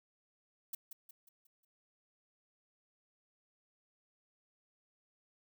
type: noise with echo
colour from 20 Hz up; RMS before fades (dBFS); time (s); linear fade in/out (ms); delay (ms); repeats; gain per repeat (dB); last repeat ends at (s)
violet; -40; 0.73-0.75; 5; 180; 5; -7; 1.65
effects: none